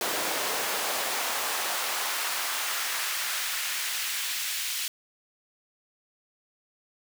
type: noise with high-pass filter sweep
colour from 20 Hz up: pink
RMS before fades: -30 dBFS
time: 0.01-4.88 s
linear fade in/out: 2 ms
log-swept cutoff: 440 to 2800 Hz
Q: 0.92
effects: none